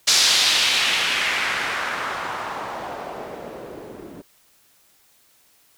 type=noise with low-pass filter sweep; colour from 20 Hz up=blue; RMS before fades=-23 dBFS; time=0.07-4.22 s; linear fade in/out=10 ms; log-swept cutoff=5100 to 310 Hz; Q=1.6; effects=white hiss -58 dBFS RMS until 5.77 s